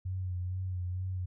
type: tone with vibrato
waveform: sine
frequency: 91.6 Hz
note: F#2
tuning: 17 cents flat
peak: -32 dBFS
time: 0.05-1.26 s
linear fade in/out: 10 ms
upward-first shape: sine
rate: 2.2 Hz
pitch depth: 37 cents each way
effects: none